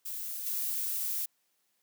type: noise with level steps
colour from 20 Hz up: violet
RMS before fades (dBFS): -38 / -33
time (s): 0.05-1.26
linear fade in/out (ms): 10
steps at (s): 0.46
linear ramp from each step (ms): 5
effects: white hiss -75 dBFS RMS until 1.82 s + high-pass 150 Hz 12 dB/octave